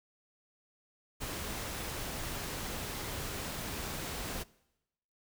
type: noise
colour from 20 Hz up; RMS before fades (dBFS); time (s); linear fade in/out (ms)
pink; -39; 1.2-4.44; 20
effects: noise-tail reverb RT60 0.9 s tail -22 dB re dry